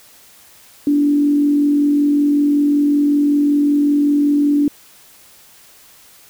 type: tone with frequency modulation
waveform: sine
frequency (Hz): 290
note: D4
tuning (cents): -22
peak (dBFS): -11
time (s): 0.87-4.68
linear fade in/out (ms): 2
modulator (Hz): 45.3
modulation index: 0.27
effects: white hiss -46 dBFS RMS until 6.29 s